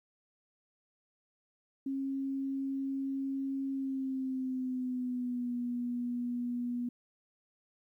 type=tone with pitch glide; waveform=sine; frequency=271.1 to 242.9 Hz; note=C#4 to B3; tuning=-38 to -29 cents; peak=-32 dBFS; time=1.86-6.89 s; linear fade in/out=5 ms; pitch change=-191 cents; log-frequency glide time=3.7-5.54 s; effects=12-bit